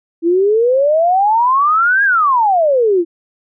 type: exponential two-way sweep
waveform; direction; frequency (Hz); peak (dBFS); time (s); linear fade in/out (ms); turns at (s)
sine; up then down; 326 to 1661.2 to 326; -9; 0.22-3.05; 50; 2.04
effects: none